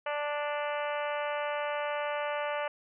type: harmonic tone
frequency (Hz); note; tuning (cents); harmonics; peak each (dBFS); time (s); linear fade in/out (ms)
293.7; D4; 0; 2 / 3 / 4 / 5 / 6 / 7 / 8 / 9 / 10; -33 / -37 / -39 / -41 / -43 / -44 / -45 / -46 / -47; 0.06-2.68; 5
effects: none